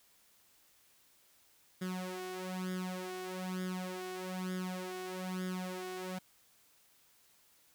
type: tone with flanger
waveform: sawtooth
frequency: 184.3 Hz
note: F#3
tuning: 7 cents flat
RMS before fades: -40 dBFS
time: 1.81-6.19 s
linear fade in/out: 10 ms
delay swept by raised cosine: 0.58 to 2.78 ms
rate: 1.1 Hz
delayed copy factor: +0.8
effects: white hiss -67 dBFS RMS until 7.74 s